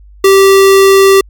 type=tone; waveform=square; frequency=389.4 Hz; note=G4; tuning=12 cents flat; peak=-3 dBFS; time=0.24-1.21 s; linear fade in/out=5 ms; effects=added 50 Hz sine -34 dBFS peak until 1.29 s + MP3 96 kbps